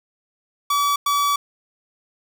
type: tone bursts at uneven times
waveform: 45% pulse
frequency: 1145 Hz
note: D6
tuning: 44 cents flat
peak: -17 dBFS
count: 2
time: 0.7-0.96 / 1.06-1.36 s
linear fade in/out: 5 ms
effects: none